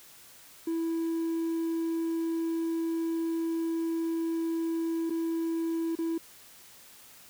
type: tone with dropouts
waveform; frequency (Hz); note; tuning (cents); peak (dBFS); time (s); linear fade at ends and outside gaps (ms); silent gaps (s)
triangle; 329.6; E4; 0; -25; 0.67-6.18; 5; 5.097-5.104 / 5.954-5.987
effects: tanh soft clip ceiling -21 dBFS + white hiss -53 dBFS RMS until 7.29 s